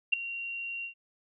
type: tone with ADSR envelope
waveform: sine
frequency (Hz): 2756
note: F7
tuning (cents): -24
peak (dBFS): -17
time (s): 0.12-0.94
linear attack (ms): 15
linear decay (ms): 4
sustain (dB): -17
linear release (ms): 100
effects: none